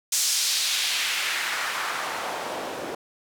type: noise with band-pass filter sweep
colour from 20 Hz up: white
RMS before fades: -27 dBFS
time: 0.12-2.95 s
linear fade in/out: 5 ms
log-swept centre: 6500 to 410 Hz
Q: 1.3
effects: none